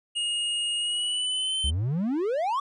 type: tone with pitch glide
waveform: square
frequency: 2860 to 3083 Hz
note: F7 to G7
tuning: +41 to -29 cents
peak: -26 dBFS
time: 0.15-1.71 s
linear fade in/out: 20 ms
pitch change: +130 cents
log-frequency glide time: 0.78-1.57 s
type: exponential sweep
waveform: triangle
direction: up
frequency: 63.1 to 1165 Hz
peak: -22 dBFS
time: 1.64-2.6 s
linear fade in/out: 5 ms
effects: resampled to 24000 Hz